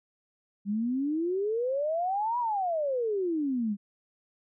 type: exponential two-way sweep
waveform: sine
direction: up then down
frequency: 196 to 990 to 196 Hz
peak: -26 dBFS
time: 0.65-3.77 s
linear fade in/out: 50 ms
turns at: 2.39 s
effects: none